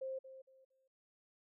sine tone with echo, 528 Hz, C5, 16 cents sharp, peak -39 dBFS, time 0.01-0.19 s, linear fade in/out 10 ms, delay 230 ms, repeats 3, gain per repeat -12 dB, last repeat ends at 0.88 s, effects none

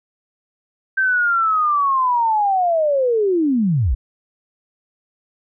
sine linear sweep, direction down, 1568 to 46.25 Hz, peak -14 dBFS, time 0.97-3.95 s, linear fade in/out 10 ms, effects none

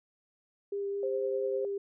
sine tone with vibrato, 400 Hz, G4, 35 cents sharp, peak -31 dBFS, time 0.72-1.78 s, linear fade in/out 5 ms, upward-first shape sine, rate 4.6 Hz, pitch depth 9 cents each way
sine tone with tremolo, 524 Hz, C5, 2 cents sharp, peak -30 dBFS, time 1.03-1.65 s, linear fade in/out 2 ms, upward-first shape triangle, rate 10 Hz, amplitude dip 35%
effects none

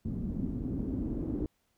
pink noise with low-pass filter sweep, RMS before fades -34 dBFS, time 0.05-1.46 s, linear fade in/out 2 ms, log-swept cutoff 210 to 320 Hz, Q 3.8, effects pink hiss -75 dBFS RMS until 1.77 s

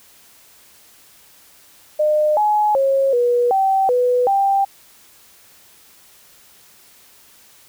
sine tone with pitch steps, 607 / 843 / 543 / 484.2 / 773 / 494.5 / 788 Hz, D#5 / G#5 / C#5 / B4 / G5 / B4 / G5, -43 / +26 / -36 / -34 / -24 / +2 / +9 cents, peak -13 dBFS, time 1.99-4.65 s, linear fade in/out 10 ms, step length 380 ms, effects white hiss -49 dBFS RMS until 7.68 s

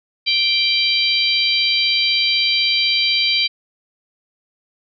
harmonic tone, 784 Hz, G5, in tune, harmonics 3 / 4 / 5 / 6, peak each -20 / -20 / -20 / -20 dBFS, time 0.26-3.48 s, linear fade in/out 20 ms, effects none

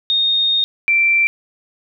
sine tone pair in turn, 3696 / 2348 Hz, A#7 / D7, -16 / -1 cents, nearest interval minor sixth, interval 785 cents, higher first, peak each -13 / -11 dBFS, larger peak second, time 0.1-0.64 / 0.88-1.27 s, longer first, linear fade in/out 0 ms, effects none

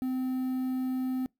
triangle tone with quantisation, 257.6 Hz, C4, 27 cents flat, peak -26 dBFS, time 0.02-1.26 s, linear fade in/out 0 ms, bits 9, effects noise-tail reverb RT60 0.2 s tail -26 dB re dry

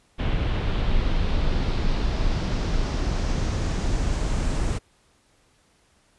brown noise with low-pass filter sweep, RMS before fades -23 dBFS, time 0.18-4.79 s, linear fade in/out 20 ms, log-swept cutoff 3100 to 8300 Hz, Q 1.9, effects pink hiss -62 dBFS RMS until 6.18 s + resampled to 24000 Hz

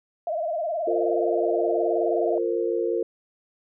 sine tone with vibrato, 650 Hz, E5, 24 cents flat, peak -24 dBFS, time 0.27-2.38 s, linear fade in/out 2 ms, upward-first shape sine, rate 19 Hz, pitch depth 120 cents each way
sine chord, F suspended fourth, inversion none, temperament equal with one note detuned, 349.2 / 457.9 / 523.3 Hz, F4 / Bb4 / C5, 0 / -31 / 0 cents, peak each -26 / -25 / -30 dBFS, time 0.87-3.03 s, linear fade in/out 5 ms
effects none

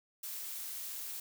blue noise, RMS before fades -42 dBFS, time 0.23-1.2 s, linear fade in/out 5 ms, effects none

